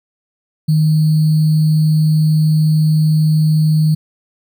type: tone with sample-and-hold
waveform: sine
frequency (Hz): 155.56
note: D#3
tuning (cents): 0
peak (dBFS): -9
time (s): 0.68-3.95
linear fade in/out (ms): 10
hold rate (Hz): 4410
effects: none

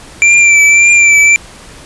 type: tone with vibrato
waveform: square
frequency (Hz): 2349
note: D7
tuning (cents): 0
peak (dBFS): -4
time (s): 0.22-1.36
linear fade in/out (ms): 0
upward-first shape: triangle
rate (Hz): 1.8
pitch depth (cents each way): 37
effects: pink hiss -34 dBFS RMS until 1.85 s + resampled to 24000 Hz

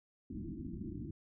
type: low-pass noise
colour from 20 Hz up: white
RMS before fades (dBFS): -43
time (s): 0.3-1.11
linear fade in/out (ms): 5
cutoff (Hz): 340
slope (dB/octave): 96
effects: none

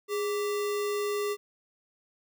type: tone with sample-and-hold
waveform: sine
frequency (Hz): 412.8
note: G#4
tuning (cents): -10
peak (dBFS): -27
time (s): 0.08-1.37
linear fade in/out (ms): 50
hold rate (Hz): 1575
effects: none

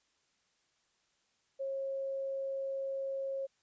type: tone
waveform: sine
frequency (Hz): 542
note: C#5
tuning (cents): -39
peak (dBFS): -34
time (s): 1.59-3.47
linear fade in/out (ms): 20
effects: white hiss -75 dBFS RMS until 3.62 s + resampled to 16000 Hz

